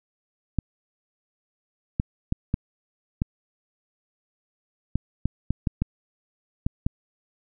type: clicks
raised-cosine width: 5 ms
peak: -10 dBFS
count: 12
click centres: 0.587 / 1.999 / 2.324 / 2.541 / 3.219 / 4.956 / 5.256 / 5.506 / 5.672 / 5.82 / 6.665 / 6.865 s
effects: none